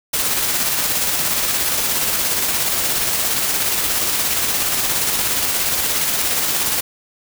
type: noise with tremolo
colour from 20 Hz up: white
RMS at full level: -18 dBFS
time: 0.13-6.81 s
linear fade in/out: 10 ms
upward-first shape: square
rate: 17 Hz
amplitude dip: 25%
effects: none